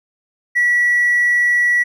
sine tone with hard clipping, 1941 Hz, B6, 31 cents flat, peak -12 dBFS, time 0.55-1.84 s, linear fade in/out 20 ms, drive 1 dB, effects none

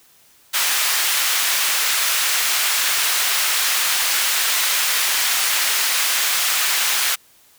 pink high-pass noise, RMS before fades -19 dBFS, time 0.53-7.16 s, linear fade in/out 20 ms, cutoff 1600 Hz, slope 12 dB/octave, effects white hiss -53 dBFS RMS until 7.58 s

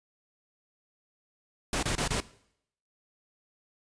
pink noise bursts, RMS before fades -29 dBFS, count 4, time 1.73-2.203 s, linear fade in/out 2 ms, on 98 ms, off 27 ms, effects noise-tail reverb RT60 0.7 s tail -19 dB re dry + resampled to 22050 Hz

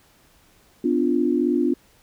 sine chord, B diminished, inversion none, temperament equal with one note detuned, 250.8 / 293.7 / 349.2 Hz, B3 / D4 / F4, +27 / 0 / 0 cents, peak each -22 dBFS, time 0.84-1.74 s, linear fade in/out 5 ms, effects pink hiss -57 dBFS RMS until 2.02 s

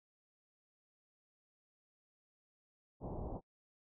pink low-pass noise, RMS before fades -43 dBFS, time 3-3.41 s, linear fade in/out 50 ms, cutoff 910 Hz, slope 48 dB/octave, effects noise-tail reverb RT60 0.1 s tail -26 dB re dry

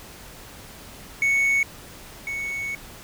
triangle tone pair in turn, 2217 / 2217 Hz, C#7 / C#7, 0 / 0 cents, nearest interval unison, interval 0 cents, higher neither, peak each -16 / -25 dBFS, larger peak first, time 1.22-1.63 / 2.27-2.75 s, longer second, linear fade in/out 2 ms, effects pink hiss -43 dBFS RMS until 3.03 s

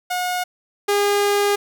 sawtooth tone pair in turn, 723 / 407.1 Hz, F#5 / G#4, -40 / -35 cents, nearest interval minor seventh, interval 995 cents, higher first, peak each -17 / -12 dBFS, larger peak second, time 0.1-0.44 / 0.88-1.56 s, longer second, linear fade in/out 10 ms, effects none

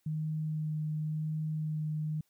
sine tone with vibrato, 154.7 Hz, D#3, 10 cents flat, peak -31 dBFS, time 0.06-2.21 s, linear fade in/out 5 ms, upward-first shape sine, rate 0.93 Hz, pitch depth 11 cents each way, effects white hiss -75 dBFS RMS until 2.29 s

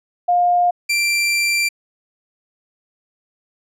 sine / sawtooth tone pair in turn, 708 / 2358 Hz, F5 / D7, +23 / +6 cents, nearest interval octave + major sixth, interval 2083 cents, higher second, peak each -12 / -12 dBFS, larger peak neither, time 0.28-0.71 / 0.89-1.69 s, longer second, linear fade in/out 10 ms, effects low-pass 11000 Hz 12 dB/octave

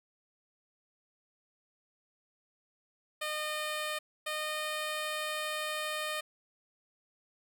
10% pulse tone pair in turn, 610 / 612.5 Hz, D#5 / D#5, -34 / -27 cents, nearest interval unison, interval 7 cents, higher second, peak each -25 dBFS, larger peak neither, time 3.21-3.99 / 4.26-6.21 s, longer second, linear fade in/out 10 ms, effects none

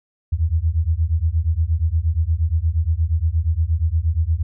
sine beating tone pair, 77.2 / 85.7 Hz, D#2 / F2, -13 / -32 cents, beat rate 8.5 Hz, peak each -19 dBFS, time 0.32-4.43 s, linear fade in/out 10 ms, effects none

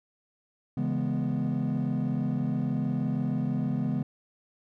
triangle chord, C# minor seventh, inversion none, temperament equal, 138.59 / 164.81 / 207.7 / 246.9 Hz, C#3 / E3 / G#3 / B3, 0 / 0 / 0 / 0 cents, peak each -28 / -30 / -29 / -28 dBFS, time 0.77-4.03 s, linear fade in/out 5 ms, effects tanh soft clip ceiling -19 dBFS

